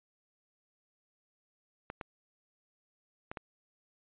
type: clicks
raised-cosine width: 0.5 ms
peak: -24 dBFS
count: 4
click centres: 1.901 / 2.012 / 3.315 / 3.372 s
effects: resampled to 8000 Hz